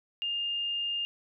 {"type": "tone", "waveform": "sine", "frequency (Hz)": 2816, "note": "F7", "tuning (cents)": 14, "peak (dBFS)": -29, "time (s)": [0.22, 1.05], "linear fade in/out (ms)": 0, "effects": []}